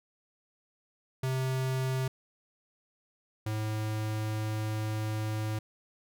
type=tone pair in turn; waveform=square; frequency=130.8 / 108.13 Hz; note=C3 / A2; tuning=0 / -30 cents; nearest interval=minor third; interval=330 cents; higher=first; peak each=-29 / -31 dBFS; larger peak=first; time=1.23-2.08 / 3.46-5.59 s; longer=second; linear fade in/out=5 ms; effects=none